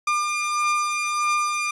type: beating tone pair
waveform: 30% pulse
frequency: 1200 / 1201.6 Hz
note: D6 / D6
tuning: +37 / +39 cents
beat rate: 1.6 Hz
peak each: -26 / -19 dBFS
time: 0.07-1.71 s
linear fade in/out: 5 ms
effects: resampled to 22050 Hz + 9-bit